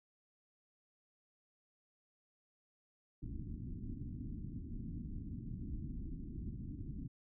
pink low-pass noise, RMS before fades -44 dBFS, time 3.22-7.08 s, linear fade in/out 10 ms, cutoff 300 Hz, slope 48 dB/octave, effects none

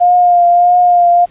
sine tone with vibrato, 706 Hz, F5, 19 cents sharp, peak -5 dBFS, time 0-1.26 s, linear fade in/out 20 ms, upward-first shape triangle, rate 1.6 Hz, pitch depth 29 cents each way, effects pink hiss -47 dBFS RMS until 1.3 s + resampled to 8000 Hz

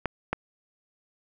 clicks, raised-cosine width 0.5 ms, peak -11 dBFS, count 2, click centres 0.057 / 0.33 s, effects none

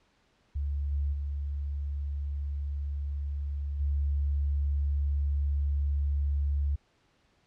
sine tone with level steps, 71.3 Hz, C#2, 49 cents sharp, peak -28 / -26 / -30 / -25 dBFS, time 0.55-6.76 s, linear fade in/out 10 ms, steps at 0.91 / 1.12 / 3.79 s, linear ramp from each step 20 ms, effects pink hiss -68 dBFS RMS until 7.46 s + low-pass 5000 Hz 12 dB/octave

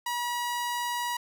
sawtooth tone, 964 Hz, B5, 42 cents flat, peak -25 dBFS, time 0.06-1.17 s, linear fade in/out 5 ms, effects none

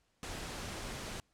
pink noise, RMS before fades -42 dBFS, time 0.23-1.2 s, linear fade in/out 0 ms, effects pink hiss -75 dBFS RMS until 1.33 s + low-pass 9000 Hz 12 dB/octave

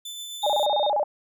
sawtooth tone with tremolo, 3520 Hz, A7, in tune, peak -30 dBFS, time 0.05-0.66 s, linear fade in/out 5 ms, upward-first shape sine, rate 7.7 Hz, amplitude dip 25%
sine tone, 3666 Hz, A#7, 30 cents flat, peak -29 dBFS, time 0.42-0.9 s, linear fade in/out 5 ms
sine tone with vibrato, 702 Hz, F5, 9 cents sharp, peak -20 dBFS, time 0.43-1.04 s, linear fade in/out 10 ms, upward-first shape square, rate 15 Hz, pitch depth 290 cents each way
effects none

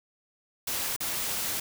white noise with dropouts, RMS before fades -31 dBFS, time 0.67-1.6 s, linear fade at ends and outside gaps 5 ms, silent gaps 0.964-1.004 s, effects none

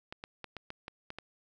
clicks, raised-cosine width 0.3 ms, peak -25 dBFS, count 8, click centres 0.125 / 0.239 / 0.443 / 0.567 / 0.704 / 0.881 / 1.104 / 1.186 s, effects none

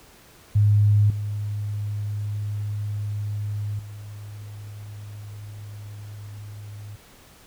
sine tone with level steps, 103.83 Hz, G#2, in tune, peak -14 / -25 / -35 dBFS, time 0.55-6.96 s, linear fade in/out 10 ms, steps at 1.1 / 3.79 s, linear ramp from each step 2 ms, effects pink hiss -51 dBFS RMS until 7.46 s

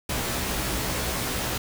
pink noise with comb filter, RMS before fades -28 dBFS, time 0.09-1.58 s, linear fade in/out 5 ms, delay 16 ms, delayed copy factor +0.85, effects none

